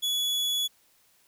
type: tone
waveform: 40% pulse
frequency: 3396 Hz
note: G#7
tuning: 38 cents sharp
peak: -24 dBFS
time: 0.02-0.68 s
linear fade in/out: 20 ms
effects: white hiss -64 dBFS RMS until 1.27 s